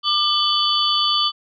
sine tone cluster, 1195 / 3026 / 3441 / 4549 Hz, D6 / F#7 / A7 / C#8, +30 / +38 / -39 / +44 cents, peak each -21 / -21 / -22 / -22 dBFS, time 0.03-1.32 s, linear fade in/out 50 ms, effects none

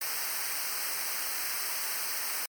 white noise with comb filter, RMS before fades -33 dBFS, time 0.01-2.46 s, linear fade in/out 5 ms, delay 0.28 ms, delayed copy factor -1, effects MP3 96 kbps

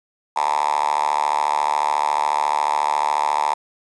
5% pulse tone with high-pass filter, 74.1 Hz, D2, 16 cents sharp, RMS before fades -20 dBFS, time 0.36-3.54 s, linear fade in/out 5 ms, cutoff 910 Hz, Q 8.8, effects resampled to 22050 Hz + 8-bit

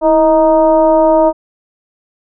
sine tone with frequency modulation, 630 Hz, D#5, 21 cents sharp, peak -6 dBFS, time 0.01-1.33 s, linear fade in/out 50 ms, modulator 305 Hz, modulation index 0.93, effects none

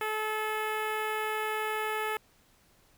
10% pulse tone with notch filter, 431.8 Hz, A4, 33 cents flat, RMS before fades -32 dBFS, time 0.01-2.17 s, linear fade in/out 2 ms, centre 6000 Hz, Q 0.63, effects pink hiss -64 dBFS RMS until 2.97 s

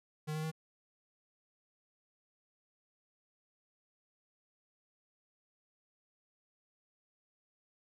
square tone with pitch steps, 153.4 / 155.9 / 158.44 Hz, D#3 / D#3 / D#3, -24 / +4 / +32 cents, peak -36 dBFS, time 0.27-0.516 s, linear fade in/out 20 ms, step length 82 ms, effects resampled to 32000 Hz

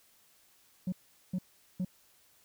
sine tone bursts, 183.4 Hz, F#3, 15 cents flat, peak -27 dBFS, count 3, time 0.87-1.849 s, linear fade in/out 5 ms, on 53 ms, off 410 ms, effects tanh soft clip ceiling -29 dBFS + white hiss -65 dBFS RMS until 2.44 s

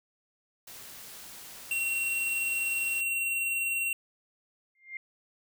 white noise, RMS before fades -46 dBFS, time 0.67-3.01 s, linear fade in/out 5 ms
square tone with tremolo, 2735 Hz, F7, 37 cents flat, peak -27 dBFS, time 1.71-3.93 s, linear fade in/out 2 ms, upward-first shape triangle, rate 20 Hz, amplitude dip 30%
sine tone with exponential growth, 2110 Hz, C7, 14 cents sharp, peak -32 dBFS, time 4.75-4.97 s, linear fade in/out 2 ms, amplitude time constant 47 ms
effects none

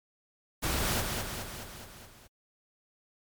pink noise with echo, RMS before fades -30 dBFS, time 0.62-1.02 s, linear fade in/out 20 ms, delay 210 ms, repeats 6, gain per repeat -4 dB, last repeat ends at 2.28 s, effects MP3 96 kbps

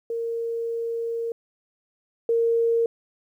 sine tone pair in turn, 462.1 / 462.1 Hz, A#4 / A#4, -15 / -15 cents, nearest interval unison, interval 0 cents, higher neither, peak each -25 / -18 dBFS, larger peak second, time 0.1-1.32 / 2.29-2.86 s, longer first, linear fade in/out 2 ms, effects 10-bit

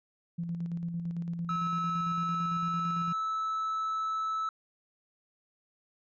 sine tone with tremolo, 170 Hz, F3, 46 cents flat, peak -30 dBFS, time 0.38-3.13 s, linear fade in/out 10 ms, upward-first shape square, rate 8.9 Hz, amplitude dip 40%
triangle tone with pitch glide, 1298 to 1307 Hz, E6 to E6, -27 to -15 cents, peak -27 dBFS, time 1.49-4.49 s, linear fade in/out 2 ms, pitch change +12 cents, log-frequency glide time 1.63-2.73 s
effects tanh soft clip ceiling -23 dBFS + resampled to 16000 Hz

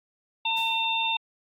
harmonic tone, 903 Hz, A5, 45 cents sharp, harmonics 1 / 3 / 4, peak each -28 / -28 / -28 dBFS, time 0.45-1.17 s, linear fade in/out 5 ms
white noise with exponential decay, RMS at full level -43 dBFS, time 0.57-1.03 s, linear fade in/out 2 ms, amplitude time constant 100 ms
effects AAC 48 kbps

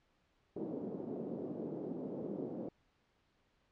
white band-pass noise, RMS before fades -42 dBFS, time 0.56-2.69 s, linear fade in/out 5 ms, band 170 to 450 Hz, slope 24 dB/octave, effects pink hiss -75 dBFS RMS until 3.71 s + low-pass 4000 Hz 12 dB/octave

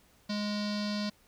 square tone with low-pass filter, 207.7 Hz, G#3, in tune, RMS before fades -33 dBFS, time 0.29-1.1 s, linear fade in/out 10 ms, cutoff 4600 Hz, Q 5.7, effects pink hiss -64 dBFS RMS until 1.27 s

